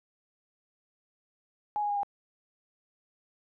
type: tone with pitch steps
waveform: sine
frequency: 836 / 826.4 / 816.9 / 807.5 Hz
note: G#5 / G#5 / G#5 / G#5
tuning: +11 / -9 / -29 / -49 cents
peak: -27 dBFS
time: 1.76-2.032 s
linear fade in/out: 0 ms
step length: 68 ms
effects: none